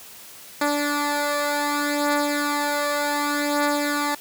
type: beating tone pair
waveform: 10% pulse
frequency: 291 / 291.66 Hz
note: D4 / D4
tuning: -16 / -12 cents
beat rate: 0.66 Hz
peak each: -14 / -19 dBFS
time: 0.61-4.15 s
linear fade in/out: 5 ms
effects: white hiss -43 dBFS RMS until 4.2 s + high-pass 80 Hz 12 dB/octave